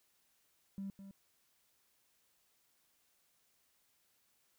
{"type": "tone with echo", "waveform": "triangle", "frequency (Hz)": 196, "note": "G3", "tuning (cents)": 0, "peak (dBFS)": -36, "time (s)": [0.78, 0.9], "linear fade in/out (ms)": 0, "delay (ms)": 210, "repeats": 1, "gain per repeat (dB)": -11, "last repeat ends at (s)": 1.11, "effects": ["tanh soft clip ceiling -37 dBFS", "white hiss -75 dBFS RMS until 4.58 s"]}